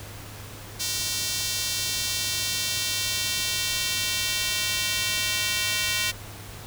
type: tone with high-pass filter sweep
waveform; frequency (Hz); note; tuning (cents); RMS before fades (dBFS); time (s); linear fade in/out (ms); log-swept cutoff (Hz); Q
square; 209.1; G#3; +12; -27; 0.79-6.12; 20; 4500 to 2600; 1.2
effects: added 102 Hz sine -42 dBFS peak until 6.66 s + pink hiss -42 dBFS RMS until 6.66 s